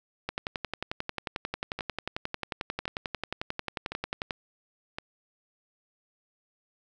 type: two click trains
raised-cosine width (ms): 0.3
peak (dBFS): -18 / -15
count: 4 / 46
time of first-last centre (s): 1.79-4.985 / 0.29-4.308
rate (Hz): 0.939 / 11.2
effects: none